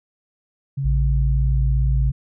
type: tone with pitch glide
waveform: sine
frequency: 137.2 to 132.99 Hz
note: C#3 to C3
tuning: -17 to +29 cents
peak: -21 dBFS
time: 0.77-2.12 s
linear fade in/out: 10 ms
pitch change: -54 cents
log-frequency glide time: 1.08-1.6 s
type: tone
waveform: sine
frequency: 56.1 Hz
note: A1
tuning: 34 cents sharp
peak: -16 dBFS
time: 0.84-2.11 s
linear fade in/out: 20 ms
effects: none